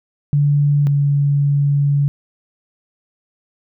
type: tone pair in turn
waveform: sine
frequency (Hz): 144.6 / 142.53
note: D3 / C#3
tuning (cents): -27 / +49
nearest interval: unison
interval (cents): 24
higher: first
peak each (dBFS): -11 / -12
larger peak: first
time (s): 0.33-0.87 / 0.87-2.08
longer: second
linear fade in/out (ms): 0
effects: none